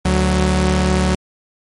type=tone pair together; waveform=sawtooth; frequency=73.42 / 185.54 Hz; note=D2 / F#3; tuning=0 / +5 cents; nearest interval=octave + major third; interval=1605 cents; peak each=-12 dBFS; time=0.05-1.15 s; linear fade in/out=5 ms; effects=MP3 48 kbps